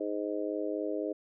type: harmonic tone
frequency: 103.83 Hz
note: G#2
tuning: in tune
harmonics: 3 / 4 / 5 / 6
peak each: -35 / -36 / -37 / -38 dBFS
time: 0-1.13 s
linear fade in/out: 10 ms
effects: none